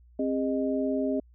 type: tone cluster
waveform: sine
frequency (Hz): 265.8 / 407.4 / 618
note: C4 / G#4 / D#5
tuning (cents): +27 / -33 / -12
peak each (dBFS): -27 / -31 / -31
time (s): 0.19-1.2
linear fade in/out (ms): 5
effects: added 60 Hz sine -53 dBFS peak until 1.34 s